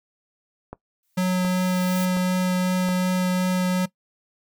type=click train; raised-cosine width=1 ms; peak=-20 dBFS; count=4; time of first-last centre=0.73-2.888 s; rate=1.39 Hz
type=noise with exponential growth; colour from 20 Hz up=blue; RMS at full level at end=-33 dBFS; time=1.03-2.05 s; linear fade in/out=1 ms; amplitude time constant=220 ms
type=tone with vibrato; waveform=square; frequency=183.1 Hz; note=F#3; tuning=18 cents flat; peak=-20 dBFS; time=1.17-3.86 s; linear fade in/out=10 ms; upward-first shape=triangle; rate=2.7 Hz; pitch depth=8 cents each way
effects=noise-tail reverb RT60 0.1 s tail -19 dB re dry